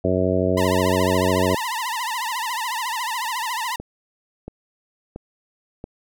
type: harmonic tone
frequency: 92.4 Hz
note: F#2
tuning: 2 cents flat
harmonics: 1 / 2 / 3 / 4 / 5 / 6 / 7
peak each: -25 / -25 / -25 / -25 / -25 / -25 / -25 dBFS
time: 0.04-1.55 s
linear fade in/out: 5 ms
type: tone with vibrato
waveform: sawtooth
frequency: 950 Hz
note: A#5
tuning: 33 cents sharp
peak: -20 dBFS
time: 0.57-3.76 s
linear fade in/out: 5 ms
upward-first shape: triangle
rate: 14 Hz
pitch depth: 180 cents each way
type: click train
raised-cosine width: 2 ms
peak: -19 dBFS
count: 4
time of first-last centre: 3.8-5.841 s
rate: 1.47 Hz
effects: none